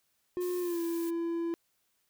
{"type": "tone with pitch glide", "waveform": "triangle", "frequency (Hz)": [358.4, 336.3], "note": ["F4", "E4"], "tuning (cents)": [45, 35], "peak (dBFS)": -28, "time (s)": [0.37, 1.54], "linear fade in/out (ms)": 0, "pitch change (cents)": -110, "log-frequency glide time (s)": [0.59, 0.81]}
{"type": "noise", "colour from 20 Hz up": "blue", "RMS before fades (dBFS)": -46, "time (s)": [0.4, 1.11], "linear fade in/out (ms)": 20}
{"effects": ["white hiss -75 dBFS RMS until 2.09 s"]}